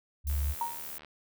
sine tone, 71.5 Hz, D2, 46 cents flat, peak -27 dBFS, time 0.24-0.55 s, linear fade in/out 50 ms
violet noise, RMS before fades -41 dBFS, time 0.27-0.98 s, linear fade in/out 0 ms
click train, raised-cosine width 0.3 ms, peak -32 dBFS, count 58, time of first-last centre 0.3-1.047 s, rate 76.3 Hz
sine tone with exponential decay, 939 Hz, A#5, 12 cents sharp, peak -26 dBFS, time 0.61-0.89 s, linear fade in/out 2 ms, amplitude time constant 59 ms
effects none

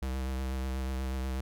square tone with vibrato, 65.4 Hz, C2, in tune, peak -32 dBFS, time 0.02-1.41 s, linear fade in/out 5 ms, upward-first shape triangle, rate 8.2 Hz, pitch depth 33 cents each way, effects none

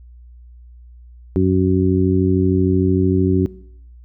harmonic tone, 93.2 Hz, F#2, 13 cents sharp, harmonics 1 / 2 / 3 / 4, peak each -18 / -18 / -18 / -18 dBFS, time 1.36-3.46 s, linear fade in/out 0 ms, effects noise-tail reverb RT60 0.7 s tail -21 dB re dry + added 60 Hz sine -39 dBFS peak until 4.04 s

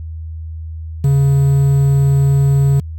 triangle tone with quantisation, 138.59 Hz, C#3, in tune, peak -7 dBFS, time 1.04-2.8 s, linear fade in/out 5 ms, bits 6, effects added 80 Hz sine -24 dBFS peak until 2.98 s

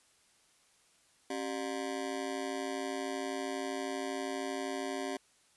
25% pulse ring-modulated tone, 329.6 Hz, E4, in tune, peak -28 dBFS, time 1.3-5.17 s, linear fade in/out 5 ms, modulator 56.3 Hz, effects white hiss -67 dBFS RMS until 5.56 s + resampled to 24000 Hz

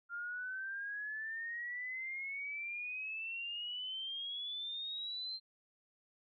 sine exponential sweep, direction up, 1391 to 4159 Hz, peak -39 dBFS, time 0.09-5.4 s, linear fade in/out 50 ms, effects none

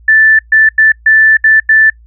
sine tone bursts at uneven times, 1760 Hz, A6, in tune, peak -3 dBFS, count 6, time 0.08-0.39 / 0.52-0.69 / 0.78-0.92 / 1.06-1.37 / 1.44-1.6 / 1.69-1.9 s, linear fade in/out 5 ms, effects noise-tail reverb RT60 0.1 s tail -24 dB re dry + added 57 Hz sine -37 dBFS peak until 2.06 s

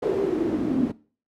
pink noise with band-pass filter sweep, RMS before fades -24 dBFS, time 0.02-0.92 s, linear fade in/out 10 ms, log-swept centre 430 to 240 Hz, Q 8.1, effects noise-tail reverb RT60 0.4 s tail -20 dB re dry

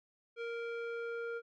square tone with low-pass filter sweep, 466.2 Hz, A#4, in tune, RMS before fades -40 dBFS, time 0.36-1.42 s, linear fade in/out 50 ms, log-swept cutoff 2500 to 1500 Hz, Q 1.7, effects none

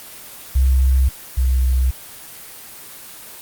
sine tone pair in turn, 65.41 / 63.99 Hz, C2 / C2, 0 / -38 cents, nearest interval unison, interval 38 cents, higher first, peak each -11 / -13 dBFS, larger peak first, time 0.55-1.09 / 1.37-1.91 s, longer neither, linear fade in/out 10 ms, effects white hiss -37 dBFS RMS until 3.41 s + Opus 24 kbps

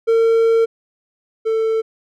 triangle tone pair in turn, 454.9 / 445.3 Hz, A#4 / A4, -42 / +21 cents, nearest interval unison, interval 37 cents, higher first, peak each -9 / -13 dBFS, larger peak first, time 0.07-0.66 / 1.45-1.82 s, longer first, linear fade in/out 20 ms, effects none

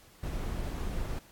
brown noise, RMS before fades -34 dBFS, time 0.23-1.19 s, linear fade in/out 5 ms, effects pink hiss -58 dBFS RMS until 1.31 s + AAC 64 kbps

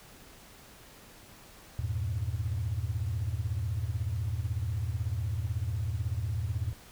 sine chord, E diminished, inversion none, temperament equal with one note detuned, 82.41 / 100.41 / 116.54 Hz, E2 / G2 / Bb2, 0 / +42 / 0 cents, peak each -33 dBFS, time 1.79-6.73 s, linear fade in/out 0 ms, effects tanh soft clip ceiling -22 dBFS + pink hiss -53 dBFS RMS until 6.91 s

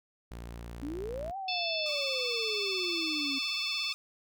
sawtooth tone, 58.27 Hz, A#1, in tune, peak -37 dBFS, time 0.31-1.31 s, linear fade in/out 0 ms
sine exponential two-way sweep, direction up then down, 267.4 to 792 to 267.4 Hz, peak -35 dBFS, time 0.82-3.39 s, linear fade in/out 10 ms, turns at 1.37 s
harmonic tone, 878 Hz, A5, 4 cents flat, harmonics 3 / 4 / 5 / 6, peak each -35 / -36 / -37 / -38 dBFS, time 1.48-3.93 s, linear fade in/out 5 ms
10% pulse tone with vibrato, 1174.7 Hz, D6, in tune, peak -34 dBFS, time 1.86-3.94 s, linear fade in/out 0 ms, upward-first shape sine, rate 17 Hz, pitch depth 92 cents each way
effects none

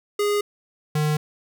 square tone pair in turn, 412.3 / 151.61 Hz, G#4 / D#3, -13 / -45 cents, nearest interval octave + perfect fourth, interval 1732 cents, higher first, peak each -20 dBFS, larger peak neither, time 0.19-0.41 / 0.95-1.17 s, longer neither, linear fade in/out 5 ms, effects none

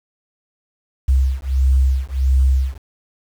sine beating tone pair, 65.41 / 66.91 Hz, C2 / C2, 0 / +39 cents, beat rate 1.5 Hz, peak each -15 dBFS, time 1.08-2.78 s, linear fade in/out 10 ms, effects tanh soft clip ceiling -6 dBFS + 7-bit

